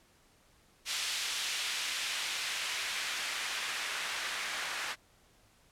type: noise with band-pass filter sweep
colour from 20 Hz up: white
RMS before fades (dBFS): -36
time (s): 0.85-4.96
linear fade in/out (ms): 50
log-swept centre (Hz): 3300 to 1600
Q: 1
effects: pink hiss -65 dBFS RMS until 5.71 s + low-pass 12000 Hz 12 dB/octave